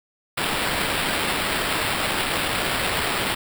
blue noise with sample-and-hold, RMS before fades -24 dBFS, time 0.37-3.35 s, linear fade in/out 10 ms, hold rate 6300 Hz, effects none

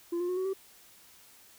sine tone with pitch steps, 343.3 / 353.4 / 363.7 / 374.4 / 385.3 Hz, F4 / F4 / F#4 / F#4 / G4, -30 / +21 / -30 / +20 / -30 cents, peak -26 dBFS, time 0.12-0.535 s, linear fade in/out 10 ms, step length 83 ms, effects tanh soft clip ceiling -28 dBFS + white hiss -57 dBFS RMS until 1.58 s

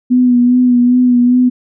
sine tone with vibrato, 246.9 Hz, B3, in tune, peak -6 dBFS, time 0.1-1.5 s, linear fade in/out 20 ms, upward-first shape sine, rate 2.5 Hz, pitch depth 30 cents each way, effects none

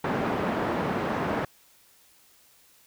pink band-pass noise, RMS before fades -28 dBFS, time 0.04-1.45 s, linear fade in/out 2 ms, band 170 to 1400 Hz, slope 12 dB/octave, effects white hiss -59 dBFS RMS until 2.86 s

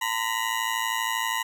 20% pulse ring-modulated tone, 964 Hz, B5, 42 cents flat, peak -17 dBFS, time 0.01-1.43 s, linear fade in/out 10 ms, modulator 56.3 Hz, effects none

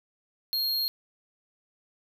square tone, 4246 Hz, C8, 25 cents sharp, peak -26 dBFS, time 0.53-0.88 s, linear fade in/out 0 ms, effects none

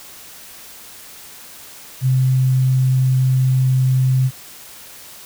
sine tone, 130 Hz, C3, 11 cents flat, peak -12 dBFS, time 2.01-4.31 s, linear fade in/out 50 ms, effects white hiss -39 dBFS RMS until 5.25 s

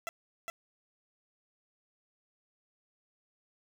15% pulse tone with echo, 670 Hz, E5, 28 cents sharp, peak -29 dBFS, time 0.07-0.09 s, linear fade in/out 0 ms, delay 410 ms, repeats 1, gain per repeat -2 dB, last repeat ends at 0.5 s, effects none

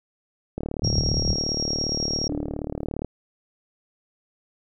click train, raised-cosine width 2 ms, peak -15 dBFS, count 93, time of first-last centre 0.58-3.046 s, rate 37.3 Hz
white low-pass noise, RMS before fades -25 dBFS, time 0.83-1.35 s, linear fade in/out 5 ms, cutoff 180 Hz, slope 48 dB/octave
sine tone with tremolo, 5588 Hz, F8, in tune, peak -23 dBFS, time 0.84-2.28 s, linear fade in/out 5 ms, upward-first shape triangle, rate 9.4 Hz, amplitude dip 35%
sine tone with exponential decay, 293.7 Hz, D4, in tune, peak -24 dBFS, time 2.29-2.85 s, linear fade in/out 5 ms, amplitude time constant 120 ms
effects none

